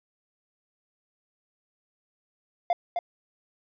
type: tone with echo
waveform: triangle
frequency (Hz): 698.5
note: F5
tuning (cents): 0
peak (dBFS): -18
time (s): 2.7-2.73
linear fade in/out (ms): 2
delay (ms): 260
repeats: 1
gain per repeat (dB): -5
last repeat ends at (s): 2.99
effects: resampled to 11025 Hz